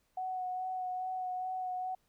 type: tone with vibrato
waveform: sine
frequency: 740 Hz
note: F#5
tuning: in tune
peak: -34 dBFS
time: 0.17-1.95 s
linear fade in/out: 5 ms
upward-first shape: sine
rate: 2.4 Hz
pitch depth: 17 cents each way
effects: pink hiss -75 dBFS RMS until 2.08 s